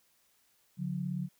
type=tone pair together; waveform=sine; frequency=143.4 / 180.67 Hz; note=D3 / F#3; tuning=-41 / -41 cents; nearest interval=major third; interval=400 cents; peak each=-36 / -34 dBFS; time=0.77-1.29 s; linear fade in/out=50 ms; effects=white hiss -70 dBFS RMS until 1.39 s